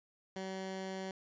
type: tone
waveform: 15% pulse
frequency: 190 Hz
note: F#3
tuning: 46 cents sharp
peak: -33 dBFS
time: 0.36-1.11 s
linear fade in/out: 2 ms
effects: resampled to 16000 Hz